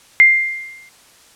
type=tone with exponential decay; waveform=sine; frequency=2100 Hz; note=C7; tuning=6 cents sharp; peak=-3 dBFS; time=0.2-0.89 s; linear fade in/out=0 ms; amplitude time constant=150 ms; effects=white hiss -48 dBFS RMS until 1.35 s + low-pass 10000 Hz 12 dB/octave